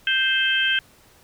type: harmonic tone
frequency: 523.3 Hz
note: C5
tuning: in tune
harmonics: 3 / 4 / 5 / 6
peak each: -21 / -33 / -25 / -22 dBFS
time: 0.07-0.79 s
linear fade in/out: 2 ms
effects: pink hiss -54 dBFS RMS until 1.23 s